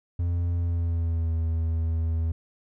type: tone with pitch glide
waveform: triangle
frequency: 86.4 to 81.55 Hz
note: F2 to E2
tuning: -18 to -18 cents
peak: -21 dBFS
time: 0.19-2.32 s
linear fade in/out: 5 ms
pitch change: -100 cents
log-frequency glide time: 0.54-1.35 s
effects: none